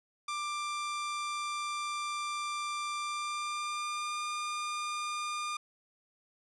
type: tone with pitch glide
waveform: sawtooth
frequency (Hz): 1184 to 1206.8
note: D6 to D6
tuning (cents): +14 to +47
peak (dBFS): -30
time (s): 0.28-5.57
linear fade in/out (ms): 5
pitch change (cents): +33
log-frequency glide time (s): 2.98-4.24
effects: resampled to 22050 Hz + 11-bit